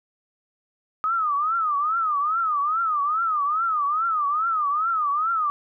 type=tone with vibrato; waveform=sine; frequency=1244.5 Hz; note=D#6; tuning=in tune; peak=-20 dBFS; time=1.04-5.5 s; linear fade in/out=0 ms; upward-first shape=triangle; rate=2.4 Hz; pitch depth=190 cents each way; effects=none